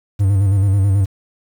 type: tone with vibrato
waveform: triangle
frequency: 98.3 Hz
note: G2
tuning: 5 cents sharp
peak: -9 dBFS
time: 0.19-1.06 s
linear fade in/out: 20 ms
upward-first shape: square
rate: 9.2 Hz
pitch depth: 51 cents each way
effects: 7-bit

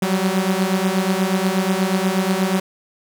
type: beating tone pair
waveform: sawtooth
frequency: 185 / 193.3 Hz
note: F#3 / G3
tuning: 0 / -24 cents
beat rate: 8.3 Hz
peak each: -16 dBFS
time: 0.02-2.6 s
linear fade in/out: 5 ms
effects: none

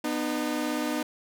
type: tone pair together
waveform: sawtooth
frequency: 246.9 / 304.3 Hz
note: B3 / D#4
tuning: 0 / -38 cents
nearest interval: major third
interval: 362 cents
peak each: -27 / -25 dBFS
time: 0.04-1.03 s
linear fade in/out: 5 ms
effects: none

